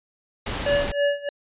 pink noise, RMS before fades -28 dBFS, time 0.46-0.92 s, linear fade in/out 5 ms
square tone with tremolo, 573 Hz, D5, 43 cents flat, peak -18 dBFS, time 0.66-1.29 s, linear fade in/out 2 ms, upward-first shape sine, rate 3.2 Hz, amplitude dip 90%
effects resampled to 8000 Hz

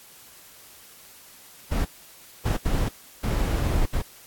brown noise bursts at uneven times, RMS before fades -23 dBFS, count 5, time 1.71-1.85 / 2.45-2.57 / 2.65-2.89 / 3.23-3.86 / 3.93-4.02 s, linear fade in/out 10 ms, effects white hiss -49 dBFS RMS until 4.26 s + AAC 64 kbps

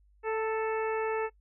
harmonic tone with a mistuned harmonic, 440 Hz, A4, in tune, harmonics 1 / 2 / 3 / 4 / 5 / 6, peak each -29 / -35 / -39 / -41 / -43 / -45 dBFS, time 0.23-1.3 s, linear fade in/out 50 ms, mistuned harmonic 2, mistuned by +16 cents, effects noise-tail reverb RT60 0.1 s tail -22 dB re dry + added 50 Hz sine -60 dBFS peak until 1.4 s

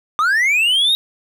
triangle linear sweep, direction up, 1174.7 to 3813 Hz, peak -11 dBFS, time 0.19-0.95 s, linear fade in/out 0 ms, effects none

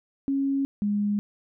sine tone pair in turn, 274.6 / 205.7 Hz, C#4 / G#3, -16 / -16 cents, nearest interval perfect fourth, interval 500 cents, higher first, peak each -22 dBFS, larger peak neither, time 0.28-0.65 / 0.82-1.19 s, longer neither, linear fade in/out 0 ms, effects none

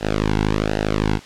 sawtooth tone with flanger, 52.5 Hz, G#1, 19 cents sharp, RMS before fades -20 dBFS, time 0-1.2 s, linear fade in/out 50 ms, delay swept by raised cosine 0.87 to 1.67 ms, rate 1.3 Hz, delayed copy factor -1, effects white hiss -41 dBFS RMS until 1.25 s + low-pass 5000 Hz 12 dB/octave

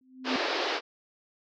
sine tone with exponential growth, 258.5 Hz, C4, 21 cents flat, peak -25 dBFS, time 0.01-0.36 s, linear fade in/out 2 ms, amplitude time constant 76 ms
pink band-pass noise, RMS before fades -30 dBFS, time 0.24-0.81 s, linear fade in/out 50 ms, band 320 to 5100 Hz, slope 48 dB/octave
effects none

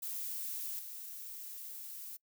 violet noise with level steps, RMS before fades -40 / -46 dBFS, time 0.02-2.17 s, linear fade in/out 10 ms, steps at 0.79 s, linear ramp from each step 2 ms, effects noise-tail reverb RT60 0.1 s tail -24 dB re dry

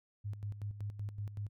sine tone with tremolo, 102.8 Hz, G#2, 17 cents flat, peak -36 dBFS, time 0.24-1.49 s, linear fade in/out 20 ms, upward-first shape square, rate 5.3 Hz, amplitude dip 65%, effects none

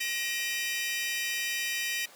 sawtooth tone cluster, 1888 / 2398 / 2658 / 3034 Hz, A#6 / D7 / E7 / F#7, +22 / +36 / +14 / +43 cents, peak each -30 / -31 / -37 / -34 dBFS, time 0-2.06 s, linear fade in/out 10 ms, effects pink hiss -52 dBFS RMS until 2.15 s + high-pass 400 Hz 12 dB/octave

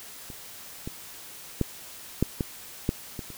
clicks, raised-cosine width 3 ms, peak -28 / -20 / -10 / -8 / -13 / -10 / -21 / -29 dBFS, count 8, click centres 0.302 / 0.875 / 1.613 / 2.226 / 2.408 / 2.891 / 3.192 / 3.303 s, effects white hiss -44 dBFS RMS until 3.37 s

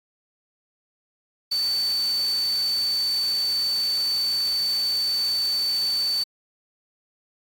sine tone in noise, 4529 Hz, C#8, 36 cents sharp, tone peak -21 dBFS, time 1.51-6.24 s, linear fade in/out 10 ms, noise white, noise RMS -38 dBFS, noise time 1.51-6.24 s, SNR +14 dB, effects AAC 64 kbps

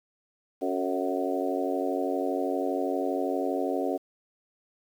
harmonic tone with a mistuned harmonic, 92.5 Hz, F#2, in tune, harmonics 3 / 4 / 5 / 6 / 7 / 8, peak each -31 / -32 / -33 / -34 / -34 / -35 dBFS, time 0.61-3.98 s, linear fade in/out 20 ms, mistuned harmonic 5, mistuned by -48 cents, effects 9-bit

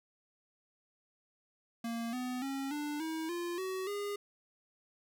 square tone with pitch steps, 231.6 / 251.1 / 272.3 / 295.2 / 320.1 / 347 / 376.2 / 407.9 Hz, A#3 / B3 / C#4 / D4 / D#4 / F4 / F#4 / G#4, -11 / +29 / -31 / +9 / +49 / -11 / +29 / -31 cents, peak -36 dBFS, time 1.84-4.16 s, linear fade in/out 5 ms, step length 290 ms, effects none

